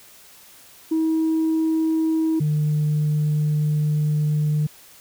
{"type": "tone pair in turn", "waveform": "sine", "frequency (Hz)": [320.1, 150.71], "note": ["D#4", "D3"], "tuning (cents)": [49, 45], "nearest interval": "octave + minor second", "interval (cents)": 1304, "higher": "first", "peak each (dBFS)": -16, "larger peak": "neither", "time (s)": [[0.91, 2.4], [2.4, 4.67]], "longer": "second", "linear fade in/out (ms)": 10, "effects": ["tanh soft clip ceiling -15 dBFS", "white hiss -48 dBFS RMS until 5 s"]}